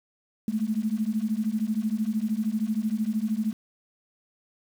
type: beating tone pair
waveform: sine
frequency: 210.4 / 223.4 Hz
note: G#3 / A3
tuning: +23 / +27 cents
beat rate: 13 Hz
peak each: -27 dBFS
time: 0.48-3.53 s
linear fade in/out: 2 ms
effects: 8-bit